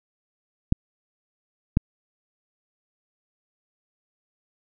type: clicks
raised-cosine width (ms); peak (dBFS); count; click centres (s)
5; -5; 2; 0.724 / 1.771
effects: none